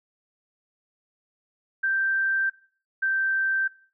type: tone pair in turn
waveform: sine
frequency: 1568 / 1562 Hz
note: G6 / G6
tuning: 0 / -7 cents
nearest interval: unison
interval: 7 cents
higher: first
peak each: -21 dBFS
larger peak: neither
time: 1.83-2.5 / 3.02-3.68 s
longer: first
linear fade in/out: 10 ms
effects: noise-tail reverb RT60 0.4 s tail -17 dB re dry